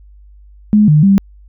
sine tone with pitch steps, 210.5 / 151.1 / 196.7 Hz, G#3 / D3 / G3, +24 / +50 / +6 cents, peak -5 dBFS, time 0.73-1.18 s, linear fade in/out 0 ms, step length 150 ms, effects added 50 Hz sine -38 dBFS peak until 1.48 s

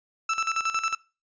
30% pulse tone with tremolo, 1323 Hz, E6, 6 cents sharp, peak -20 dBFS, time 0.29-0.95 s, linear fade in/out 5 ms, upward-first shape square, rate 11 Hz, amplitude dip 70%, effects noise-tail reverb RT60 0.3 s tail -21 dB re dry + resampled to 16000 Hz

